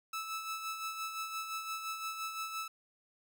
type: tone with tremolo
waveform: sawtooth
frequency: 1310 Hz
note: E6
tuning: 11 cents flat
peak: -32 dBFS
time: 0.13-2.68 s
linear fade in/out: 5 ms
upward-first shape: sine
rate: 5.8 Hz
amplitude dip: 50%
effects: none